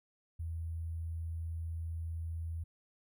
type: tone with sample-and-hold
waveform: sine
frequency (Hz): 82.3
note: E2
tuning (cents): -2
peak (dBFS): -36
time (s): 0.39-2.64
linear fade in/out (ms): 10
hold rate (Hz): 11025
effects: none